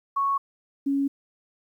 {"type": "tone pair in turn", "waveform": "sine", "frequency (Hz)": [1107, 277.6], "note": ["C#6", "C#4"], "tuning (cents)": [-3, 3], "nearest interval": "2 octaves", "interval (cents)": 2394, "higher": "first", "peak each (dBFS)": -21, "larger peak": "neither", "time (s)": [[0.16, 0.38], [0.86, 1.08]], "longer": "neither", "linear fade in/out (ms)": 10, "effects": ["10-bit"]}